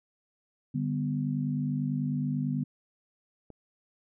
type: chord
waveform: sine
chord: G major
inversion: second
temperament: equal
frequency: 146.83 / 196 / 246.9 Hz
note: D3 / G3 / B3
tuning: 0 / 0 / 0 cents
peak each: -30 / -35 / -31 dBFS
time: 0.74-2.64 s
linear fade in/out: 10 ms
type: click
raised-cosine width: 2 ms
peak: -33 dBFS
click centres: 3.503 s
effects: none